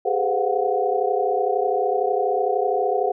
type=tone cluster; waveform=sine; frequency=395.8 / 426.8 / 507 / 712 / 745 Hz; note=G4 / G#4 / B4 / F5 / F#5; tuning=+17 / +47 / +45 / +33 / +12 cents; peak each=-25 dBFS; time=0.05-3.12 s; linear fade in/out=10 ms; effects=none